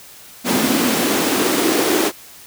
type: noise with high-pass filter sweep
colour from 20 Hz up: pink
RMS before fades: -17 dBFS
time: 0.44-2.12 s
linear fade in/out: 50 ms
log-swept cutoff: 230 to 360 Hz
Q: 4.1
effects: white hiss -41 dBFS RMS until 2.46 s